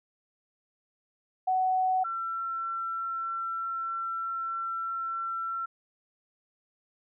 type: tone pair in turn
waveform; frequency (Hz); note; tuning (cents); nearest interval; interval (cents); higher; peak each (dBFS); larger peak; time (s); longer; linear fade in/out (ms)
sine; 747 / 1349.2; F#5 / E6; +16 / +40; minor seventh; 1024; second; -23 / -30; first; 1.47-2.04 / 2.04-5.66; second; 10
effects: none